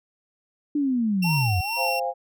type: linear sweep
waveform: sine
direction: down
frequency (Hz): 299.8 to 82.41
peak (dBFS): -20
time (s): 0.75-1.61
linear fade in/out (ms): 5
type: tone with tremolo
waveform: 30% pulse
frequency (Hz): 2726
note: F7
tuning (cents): -43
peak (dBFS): -22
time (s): 1.22-2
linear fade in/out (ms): 10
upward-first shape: sine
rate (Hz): 2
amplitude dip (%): 45
type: tone with vibrato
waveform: sine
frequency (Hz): 830.6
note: G#5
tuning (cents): 0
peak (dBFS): -29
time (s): 1.24-1.9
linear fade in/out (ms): 10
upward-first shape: sine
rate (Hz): 2.3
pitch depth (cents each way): 230
type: chord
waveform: sine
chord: F minor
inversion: second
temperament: equal with one note detuned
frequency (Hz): 523.3 / 698.5 / 812.6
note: C5 / F5 / Ab5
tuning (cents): 0 / 0 / -38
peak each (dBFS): -28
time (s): 1.76-2.14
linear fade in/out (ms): 50
effects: none